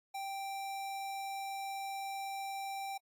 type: tone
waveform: square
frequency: 784 Hz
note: G5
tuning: in tune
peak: -39 dBFS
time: 0.14-2.98 s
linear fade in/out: 10 ms
effects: AAC 64 kbps